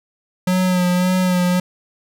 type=tone with vibrato; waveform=square; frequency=181.7 Hz; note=F#3; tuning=31 cents flat; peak=-15 dBFS; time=0.47-1.6 s; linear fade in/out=5 ms; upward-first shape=sine; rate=1.8 Hz; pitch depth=29 cents each way; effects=none